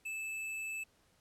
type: tone with tanh clipping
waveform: sine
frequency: 2624 Hz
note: E7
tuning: 9 cents flat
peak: -39 dBFS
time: 0.05-0.84 s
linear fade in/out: 10 ms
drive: 17 dB
effects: pink hiss -70 dBFS RMS until 1.2 s + low-pass 12000 Hz 12 dB/octave